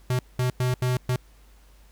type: tone bursts at uneven times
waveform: square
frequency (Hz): 126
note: B2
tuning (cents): +35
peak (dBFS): -22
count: 5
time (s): 0.1-0.19 / 0.39-0.5 / 0.6-0.74 / 0.82-0.97 / 1.09-1.16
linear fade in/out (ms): 2
effects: added 50 Hz sine -51 dBFS peak until 1.91 s + pink hiss -60 dBFS RMS until 1.91 s